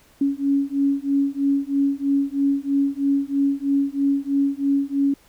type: beating tone pair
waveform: sine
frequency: 277.2 / 280.3 Hz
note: C#4 / C#4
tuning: 0 / +19 cents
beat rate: 3.1 Hz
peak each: -21 dBFS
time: 0.21-5.14 s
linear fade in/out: 5 ms
effects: pink hiss -55 dBFS RMS until 5.28 s